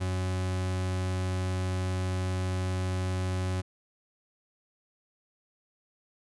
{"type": "tone", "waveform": "40% pulse", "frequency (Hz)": 92.5, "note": "F#2", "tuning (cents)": 0, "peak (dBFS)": -27, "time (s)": [0, 3.62], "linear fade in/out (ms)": 20, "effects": ["resampled to 24000 Hz"]}